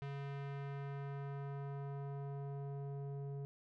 square tone with low-pass filter sweep, 140 Hz, C#3, 18 cents sharp, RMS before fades -44 dBFS, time 0.02-3.45 s, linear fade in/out 0 ms, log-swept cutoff 2800 to 480 Hz, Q 1, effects none

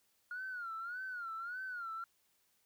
sine tone with vibrato, 1425 Hz, F6, 34 cents sharp, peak -39 dBFS, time 0.31-2.04 s, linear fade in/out 2 ms, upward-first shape sine, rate 1.7 Hz, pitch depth 130 cents each way, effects tanh soft clip ceiling -35 dBFS + white hiss -75 dBFS RMS until 2.65 s

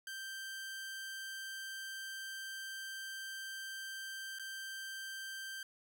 sawtooth tone with dropouts, 1568 Hz, G6, in tune, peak -39 dBFS, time 0.07-5.63 s, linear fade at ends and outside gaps 2 ms, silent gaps 4.387-4.395 s, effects none

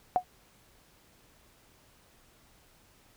sine tone with exponential decay, 729 Hz, F#5, 26 cents flat, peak -17 dBFS, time 0.16-0.24 s, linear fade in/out 0 ms, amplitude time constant 16 ms, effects pink hiss -62 dBFS RMS until 3.16 s

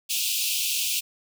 pink high-pass noise, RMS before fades -26 dBFS, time 0.09-1.01 s, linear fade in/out 20 ms, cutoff 2500 Hz, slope 96 dB/octave, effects none

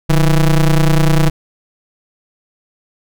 square ring-modulated tone, 82.41 Hz, E2, in tune, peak -6 dBFS, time 0.09-1.3 s, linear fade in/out 10 ms, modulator 67.4 Hz, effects none

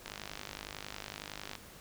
click train, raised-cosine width 0.2 ms, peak -23 dBFS, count 77, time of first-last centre 0.06-1.553 s, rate 50.9 Hz, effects pink hiss -53 dBFS RMS until 1.8 s

